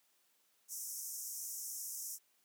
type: band-pass noise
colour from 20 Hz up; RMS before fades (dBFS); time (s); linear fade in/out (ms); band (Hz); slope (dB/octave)
pink; -44; 0.68-2.19; 50; 5500 to 16000; 96
effects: white hiss -74 dBFS RMS until 2.44 s + high-pass 200 Hz 12 dB/octave